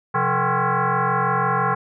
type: tone with frequency modulation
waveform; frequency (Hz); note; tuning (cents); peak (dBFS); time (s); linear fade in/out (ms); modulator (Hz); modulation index
sine; 130; C3; -11; -17; 0.14-1.75; 10; 306; 4.6
effects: none